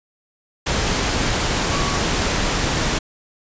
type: tone in noise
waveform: sine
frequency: 1129 Hz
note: C#6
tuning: 31 cents sharp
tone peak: -28 dBFS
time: 1.71-1.98 s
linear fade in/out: 10 ms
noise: pink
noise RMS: -20 dBFS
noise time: 0.66-2.99 s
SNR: -11 dB
effects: resampled to 16000 Hz